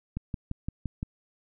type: click train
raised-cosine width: 5 ms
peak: -19 dBFS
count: 6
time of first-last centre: 0.17-1.029 s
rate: 5.82 Hz
effects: none